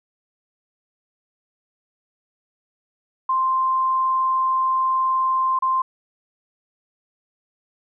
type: tone with dropouts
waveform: sine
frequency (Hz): 1046.5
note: C6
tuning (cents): 0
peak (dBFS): -17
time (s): 3.29-5.82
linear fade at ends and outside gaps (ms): 5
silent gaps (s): 5.59-5.622
effects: none